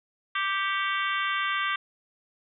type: harmonic tone with a mistuned harmonic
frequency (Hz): 392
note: G4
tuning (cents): 0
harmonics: 3 / 4 / 5 / 6 / 7 / 8 / 9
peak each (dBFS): -29 / -31 / -33 / -35 / -36 / -37 / -38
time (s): 0.35-1.76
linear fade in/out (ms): 5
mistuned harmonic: 6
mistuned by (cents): -74
effects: none